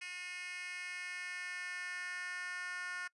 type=tone with high-pass filter sweep; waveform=10% pulse; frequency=360 Hz; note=F#4; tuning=47 cents flat; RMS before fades=-43 dBFS; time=0.01-3.08 s; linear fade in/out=10 ms; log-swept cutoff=2400 to 1500 Hz; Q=3.1; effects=noise-tail reverb RT60 0.1 s tail -25 dB re dry + resampled to 24000 Hz